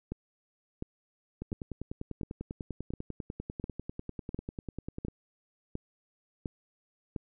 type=two click trains; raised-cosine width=3 ms; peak=-24 / -22 dBFS; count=38 / 11; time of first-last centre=1.42-5.083 / 0.12-7.162 s; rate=10.1 / 1.42 Hz; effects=none